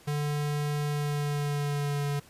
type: tone with pitch glide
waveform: square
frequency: 147.1 to 143.66 Hz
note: D3 to D3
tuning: +3 to -38 cents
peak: -28 dBFS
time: 0.07-2.2 s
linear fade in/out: 10 ms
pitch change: -41 cents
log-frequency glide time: 0.87-2.07 s
effects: pink hiss -55 dBFS RMS until 2.29 s + resampled to 32000 Hz